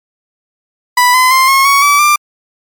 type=tone with pitch steps; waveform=30% pulse; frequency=987.8 / 1018.5 / 1050.2 / 1082.8 / 1116.5 / 1151.2 / 1187 Hz; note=B5 / C6 / C6 / C#6 / C#6 / D6 / D6; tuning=0 / -47 / +6 / -41 / +12 / -35 / +18 cents; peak=-3 dBFS; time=0.97-2.16 s; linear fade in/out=5 ms; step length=170 ms; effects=MP3 96 kbps